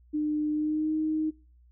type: tone with pitch glide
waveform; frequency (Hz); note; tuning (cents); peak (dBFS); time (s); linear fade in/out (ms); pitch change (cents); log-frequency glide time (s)
sine; 301.8 to 311.7; D4 to D#4; +47 to +3; -25; 0.13-1.31; 20; +56; 0.51-0.93
effects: noise-tail reverb RT60 0.4 s tail -26 dB re dry + added 60 Hz sine -55 dBFS peak until 1.71 s